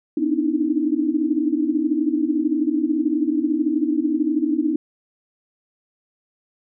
sine tone cluster, 250.4 / 291.6 / 304.7 / 323 Hz, B3 / D4 / D#4 / E4, +24 / -12 / -36 / -35 cents, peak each -26 / -23 / -22 / -23 dBFS, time 0.17-4.76 s, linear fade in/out 5 ms, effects none

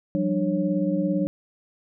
sine tone cluster, 175.9 / 193.6 / 299 / 549 Hz, F3 / G3 / D4 / C#5, +13 / -21 / +31 / -17 cents, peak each -27 / -26 / -25 / -29 dBFS, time 0.15-1.27 s, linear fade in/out 0 ms, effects none

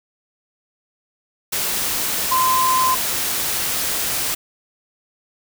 sine tone in noise, 1031 Hz, C6, 26 cents flat, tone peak -15 dBFS, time 2.31-2.95 s, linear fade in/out 10 ms, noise white, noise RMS -22 dBFS, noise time 1.52-4.35 s, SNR +4 dB, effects none

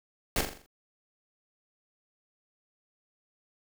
pink noise with echo, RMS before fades -27 dBFS, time 0.36-0.41 s, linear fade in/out 2 ms, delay 42 ms, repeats 6, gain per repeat -6 dB, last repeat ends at 0.662 s, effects none

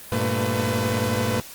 sawtooth tone cluster, 99.3 / 118.1 / 224.7 / 503 Hz, G2 / A#2 / A3 / B4, +23 / +23 / +37 / +32 cents, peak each -23 dBFS, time 0.12-1.4 s, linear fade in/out 0 ms, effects white hiss -41 dBFS RMS until 1.54 s + Opus 32 kbps

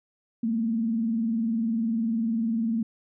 sine tone with vibrato, 226.4 Hz, A3, 50 cents sharp, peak -23 dBFS, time 0.43-2.83 s, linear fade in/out 5 ms, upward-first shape sine, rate 20 Hz, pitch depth 100 cents each way, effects none

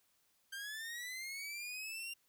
sawtooth linear sweep, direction up, 1568 to 2794 Hz, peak -39 dBFS, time 0.52-2.14 s, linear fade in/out 10 ms, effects white hiss -75 dBFS RMS until 2.28 s

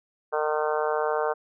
harmonic tone, 152.6 Hz, D#3, 33 cents flat, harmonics 3 / 4 / 5 / 6 / 7 / 8 / 9 / 10, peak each -27 / -29 / -31 / -33 / -34 / -35 / -36 / -37 dBFS, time 0.32-1.34 s, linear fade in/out 20 ms, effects none

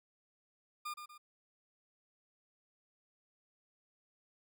40% pulse tone with echo, 1209 Hz, D6, 50 cents sharp, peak -38 dBFS, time 0.85-0.94 s, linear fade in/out 10 ms, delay 120 ms, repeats 2, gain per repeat -7 dB, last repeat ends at 1.18 s, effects none

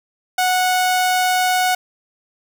sawtooth tone, 736 Hz, F#5, 9 cents flat, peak -11 dBFS, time 0.38-1.75 s, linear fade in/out 5 ms, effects none

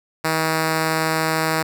5% pulse tone, 159.6 Hz, D#3, 44 cents sharp, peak -7 dBFS, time 0.24-1.63 s, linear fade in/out 10 ms, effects none

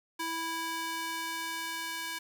square tone with high-pass filter sweep, 328.7 Hz, E4, 5 cents flat, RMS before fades -36 dBFS, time 0.19-2.19 s, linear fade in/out 10 ms, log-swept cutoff 730 to 1500 Hz, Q 0.88, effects 9-bit

